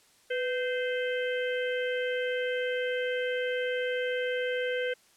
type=harmonic tone with a mistuned harmonic; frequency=518 Hz; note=C5; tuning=17 cents flat; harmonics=1 / 3 / 4 / 5 / 6; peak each=-29 / -35 / -39 / -43 / -41 dBFS; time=0.3-4.94 s; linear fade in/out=10 ms; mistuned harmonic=1; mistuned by=-66 cents; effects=white hiss -62 dBFS RMS until 5.16 s + low-pass 10000 Hz 12 dB/octave